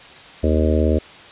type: harmonic tone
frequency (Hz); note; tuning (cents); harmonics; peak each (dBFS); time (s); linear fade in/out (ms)
77.78; D#2; 0; 1 / 3 / 4 / 5 / 6 / 7 / 8; -17 / -22 / -23 / -24 / -25 / -25 / -26; 0.43-0.99; 10
effects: white hiss -41 dBFS RMS until 1.31 s + resampled to 8000 Hz